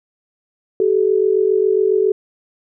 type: tone pair together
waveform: sine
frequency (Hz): 382.4 / 429.7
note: G4 / A4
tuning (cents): -43 / -41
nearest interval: major second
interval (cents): 202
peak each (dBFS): -15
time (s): 0.8-2.12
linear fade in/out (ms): 2
effects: none